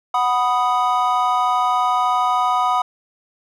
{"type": "chord", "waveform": "triangle", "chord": "B major", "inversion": "second", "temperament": "equal", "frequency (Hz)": [740, 987.8, 1244.5], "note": ["F#5", "B5", "D#6"], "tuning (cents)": [0, 0, 0], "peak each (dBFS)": -18, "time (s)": [0.14, 2.82], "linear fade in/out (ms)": 5, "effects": []}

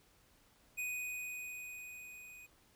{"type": "tone with level ramp", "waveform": "square", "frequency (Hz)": 2489, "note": "D#7", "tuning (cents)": 0, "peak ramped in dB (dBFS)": [-37, -53], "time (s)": [0.77, 2.47], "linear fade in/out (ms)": 20, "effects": ["pink hiss -68 dBFS RMS until 2.75 s"]}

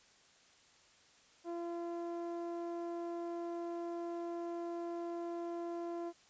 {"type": "tone with low-pass filter", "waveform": "sawtooth", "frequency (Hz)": 341.8, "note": "F4", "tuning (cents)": -37, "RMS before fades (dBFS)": -41, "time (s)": [1.44, 6.13], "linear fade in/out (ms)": 50, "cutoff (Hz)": 780, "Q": 1.1, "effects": ["white hiss -65 dBFS RMS until 6.29 s", "resampled to 16000 Hz"]}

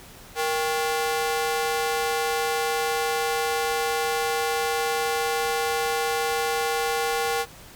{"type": "ring-modulated tone", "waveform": "sawtooth", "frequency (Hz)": 630, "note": "D#5", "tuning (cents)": 21, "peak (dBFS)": -16, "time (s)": [0.35, 7.46], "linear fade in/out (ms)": 50, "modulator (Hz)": 163, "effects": ["pink hiss -46 dBFS RMS until 7.75 s"]}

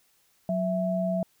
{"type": "tone pair together", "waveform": "sine", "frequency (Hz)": [183.63, 659.3], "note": ["F#3", "E5"], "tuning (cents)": [-13, 0], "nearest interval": "octave + minor seventh", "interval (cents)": 2213, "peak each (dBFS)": -27, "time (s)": [0.49, 1.23], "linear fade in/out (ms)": 2, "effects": ["white hiss -66 dBFS RMS until 1.4 s"]}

